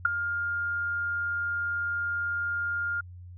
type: tone with ADSR envelope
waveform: sine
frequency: 1409 Hz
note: F6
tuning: 15 cents sharp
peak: -14 dBFS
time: 0.05-3.01 s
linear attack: 5 ms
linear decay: 8 ms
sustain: -13 dB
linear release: 7 ms
effects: added 89 Hz sine -42 dBFS peak until 3.37 s